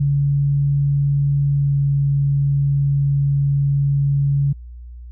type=tone with pitch glide; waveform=sine; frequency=141.5 to 140.52 Hz; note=C#3 to C#3; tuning=+36 to +24 cents; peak=-14 dBFS; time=0-4.53 s; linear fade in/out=10 ms; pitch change=-12 cents; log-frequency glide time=1.56-1.77 s; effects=added 60 Hz sine -33 dBFS peak until 5.11 s